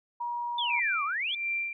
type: tone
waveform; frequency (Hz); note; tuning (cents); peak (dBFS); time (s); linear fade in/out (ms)
sine; 955; A#5; +42; -30; 0.2-0.8; 10
type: exponential two-way sweep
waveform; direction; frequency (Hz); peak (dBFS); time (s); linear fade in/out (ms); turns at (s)
sine; down then up; 3591 to 1108.7 to 3591; -28; 0.58-1.35; 5; 1.04
type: tone with tremolo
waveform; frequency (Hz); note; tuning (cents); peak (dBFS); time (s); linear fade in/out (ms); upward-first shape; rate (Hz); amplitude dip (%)
sine; 2362; D7; +9; -27; 0.7-1.73; 2; sine; 1.5; 100
effects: none